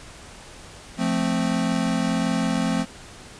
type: chord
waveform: square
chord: F major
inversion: none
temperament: equal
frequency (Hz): 174.61 / 220 / 261.6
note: F3 / A3 / C4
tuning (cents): 0 / 0 / 0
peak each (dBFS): -26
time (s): 0.97-2.86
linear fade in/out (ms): 50
effects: pink hiss -43 dBFS RMS until 3.39 s + resampled to 22050 Hz